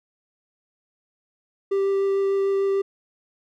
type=tone with vibrato; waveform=triangle; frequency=392.6 Hz; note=G4; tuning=3 cents sharp; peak=-17 dBFS; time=1.71-2.82 s; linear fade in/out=10 ms; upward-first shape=triangle; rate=6.7 Hz; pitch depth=8 cents each way; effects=none